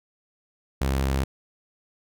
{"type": "tone", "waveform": "sawtooth", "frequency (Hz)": 67.2, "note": "C2", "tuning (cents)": 47, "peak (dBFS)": -18, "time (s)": [0.81, 1.24], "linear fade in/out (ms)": 5, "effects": []}